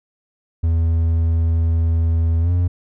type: tone with pitch glide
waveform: triangle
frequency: 82.3 to 88.21 Hz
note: E2 to F2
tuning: -2 to +18 cents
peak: -12 dBFS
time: 0.63-2.68 s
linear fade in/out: 10 ms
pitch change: +120 cents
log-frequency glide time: 2.41-2.51 s
effects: none